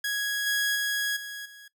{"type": "tone with level steps", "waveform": "sawtooth", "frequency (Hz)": 1661.2, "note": "G#6", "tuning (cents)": 0, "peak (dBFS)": [-23, -20, -22, -32, -42], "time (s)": [0.04, 1.68], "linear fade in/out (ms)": 5, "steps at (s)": [0.46, 0.75, 1.16, 1.45], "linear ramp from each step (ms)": 10, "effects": ["noise-tail reverb RT60 0.1 s tail -18 dB re dry"]}